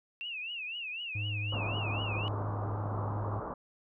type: tone with vibrato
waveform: sine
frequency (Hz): 2676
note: E7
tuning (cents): +25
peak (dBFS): -36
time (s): 0.21-2.28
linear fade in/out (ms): 0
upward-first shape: triangle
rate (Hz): 4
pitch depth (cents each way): 180
type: tone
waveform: triangle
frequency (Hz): 103.8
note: G#2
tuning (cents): 0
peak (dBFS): -31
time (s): 1.15-3.4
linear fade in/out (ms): 5
type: low-pass noise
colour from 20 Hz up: white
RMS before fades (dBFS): -39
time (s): 1.52-3.54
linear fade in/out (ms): 5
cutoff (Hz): 1200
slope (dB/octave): 48
effects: none